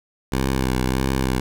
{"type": "tone with vibrato", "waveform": "10% pulse", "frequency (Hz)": 64.9, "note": "C2", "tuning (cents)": -13, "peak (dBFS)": -11, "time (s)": [0.32, 1.4], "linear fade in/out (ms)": 5, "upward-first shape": "sine", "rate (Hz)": 1.6, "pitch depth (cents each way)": 41, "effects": []}